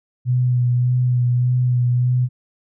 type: tone with vibrato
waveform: sine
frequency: 124 Hz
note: B2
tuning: 7 cents sharp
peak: -14 dBFS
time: 0.25-2.29 s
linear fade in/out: 50 ms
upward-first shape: sine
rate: 1.7 Hz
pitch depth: 21 cents each way
effects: none